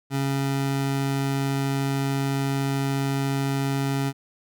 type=tone; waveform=25% pulse; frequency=137.4 Hz; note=C#3; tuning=15 cents flat; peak=-19 dBFS; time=0.1-4.13 s; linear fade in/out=50 ms; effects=none